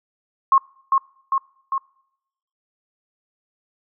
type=tone with echo; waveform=sine; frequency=1078 Hz; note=C#6; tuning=49 cents flat; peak=-10 dBFS; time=0.52-0.58 s; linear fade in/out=2 ms; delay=400 ms; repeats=3; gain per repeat=-3 dB; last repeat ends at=1.78 s; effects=noise-tail reverb RT60 0.8 s tail -25 dB re dry